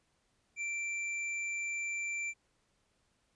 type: tone with hard clipping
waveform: triangle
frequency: 2349 Hz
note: D7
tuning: in tune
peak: -36 dBFS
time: 0.56-2.34 s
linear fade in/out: 50 ms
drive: 14 dB
effects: pink hiss -75 dBFS RMS until 3.35 s + resampled to 22050 Hz